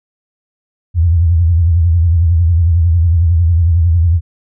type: tone with vibrato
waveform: sine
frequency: 84.3 Hz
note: E2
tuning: 39 cents sharp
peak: -7 dBFS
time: 0.94-4.21 s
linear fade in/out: 50 ms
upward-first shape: triangle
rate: 11 Hz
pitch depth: 130 cents each way
effects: none